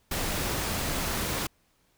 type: noise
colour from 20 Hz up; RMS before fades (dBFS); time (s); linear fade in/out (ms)
pink; -30; 0.11-1.47; 5
effects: pink hiss -68 dBFS RMS until 1.97 s